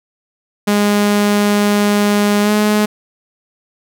sawtooth tone with pitch glide, 205.9 to 210.7 Hz, G#3 to G#3, -15 to +25 cents, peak -7 dBFS, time 0.67-2.86 s, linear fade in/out 10 ms, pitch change +40 cents, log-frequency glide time 2.42-2.51 s, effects none

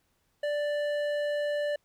sine tone with hard clipping, 587.3 Hz, D5, in tune, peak -29 dBFS, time 0.43-1.76 s, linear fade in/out 5 ms, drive 10 dB, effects pink hiss -73 dBFS RMS until 1.84 s

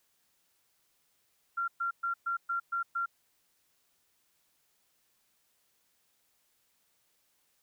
sine tone bursts, 1378 Hz, F6, 24 cents flat, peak -29 dBFS, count 7, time 1.57-3.06 s, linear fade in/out 10 ms, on 110 ms, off 120 ms, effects white hiss -73 dBFS RMS until 7.62 s

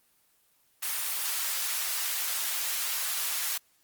white high-pass noise, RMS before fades -31 dBFS, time 0.82-3.58 s, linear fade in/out 10 ms, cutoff 960 Hz, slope 12 dB/octave, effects white hiss -67 dBFS RMS until 3.83 s + Opus 24 kbps

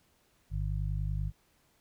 harmonic tone, 50.3 Hz, G1, 45 cents sharp, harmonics 1 / 2 / 3, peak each -32 / -35 / -37 dBFS, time 0.5-1.32 s, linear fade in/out 50 ms, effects pink hiss -69 dBFS RMS until 1.8 s

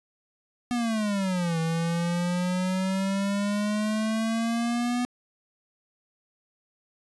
square exponential two-way sweep, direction down then up, 246.6 to 162.2 to 246.6 Hz, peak -25 dBFS, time 0.71-5.05 s, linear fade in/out 0 ms, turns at 1.59 s, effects resampled to 24000 Hz + 10-bit

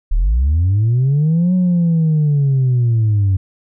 sine linear two-way sweep, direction up then down, 32.7 to 185 to 93.3 Hz, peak -9 dBFS, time 0.11-3.37 s, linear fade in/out 10 ms, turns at 1.54 s, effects tanh soft clip ceiling -9 dBFS

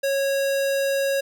square tone, 550 Hz, C#5, 14 cents flat, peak -21 dBFS, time 0.03-1.21 s, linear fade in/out 10 ms, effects none

